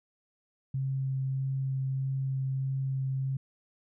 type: tone with vibrato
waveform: sine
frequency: 133.8 Hz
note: C3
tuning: 39 cents sharp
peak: -28 dBFS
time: 0.74-3.37 s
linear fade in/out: 5 ms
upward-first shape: sine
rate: 1.6 Hz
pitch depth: 8 cents each way
effects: none